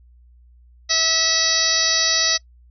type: harmonic tone with a mistuned harmonic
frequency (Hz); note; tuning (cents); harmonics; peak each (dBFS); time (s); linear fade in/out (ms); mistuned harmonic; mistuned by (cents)
649; E5; -27; 1 / 2 / 3 / 4 / 5 / 6 / 7 / 8 / 9; -31 / -31 / -25 / -32 / -32 / -22 / -23 / -22 / -23; 0.89-2.38; 20; 8; -19
effects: noise-tail reverb RT60 0.1 s tail -24 dB re dry + added 60 Hz sine -47 dBFS peak until 2.7 s